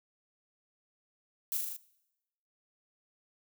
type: noise with echo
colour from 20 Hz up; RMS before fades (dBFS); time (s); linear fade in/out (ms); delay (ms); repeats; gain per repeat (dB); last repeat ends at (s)
violet; -33; 1.52-1.57; 0; 39; 5; -2; 1.765
effects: noise-tail reverb RT60 0.9 s tail -21 dB re dry